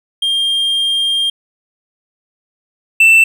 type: tone pair in turn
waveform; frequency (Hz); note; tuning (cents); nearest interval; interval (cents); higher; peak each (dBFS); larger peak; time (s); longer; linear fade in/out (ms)
triangle; 3205 / 2668; G7 / E7; +38 / +20; minor third; 318; first; -11 / -3; second; 0.22-1.3 / 3-3.24; first; 5
effects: none